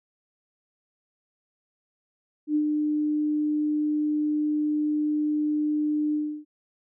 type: tone with ADSR envelope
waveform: sine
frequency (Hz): 300.8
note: D4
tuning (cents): +42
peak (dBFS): -19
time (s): 2.47-6.45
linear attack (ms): 83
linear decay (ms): 77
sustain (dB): -3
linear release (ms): 310
effects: none